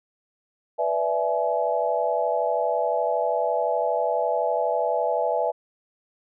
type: chord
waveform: sine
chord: E dominant seventh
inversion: second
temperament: equal with one note detuned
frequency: 493.9 / 587.3 / 659.3 / 845.6 Hz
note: B4 / D5 / E5 / G#5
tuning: 0 / 0 / 0 / +31 cents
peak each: -27 / -27 / -25 / -27 dBFS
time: 0.78-5.52 s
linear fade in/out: 20 ms
effects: none